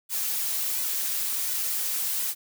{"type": "noise with flanger", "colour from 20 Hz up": "blue", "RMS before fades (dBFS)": -28, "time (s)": [0.09, 2.35], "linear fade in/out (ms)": 50, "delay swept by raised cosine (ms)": [2, 5], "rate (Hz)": 1.4, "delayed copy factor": 0.6, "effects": []}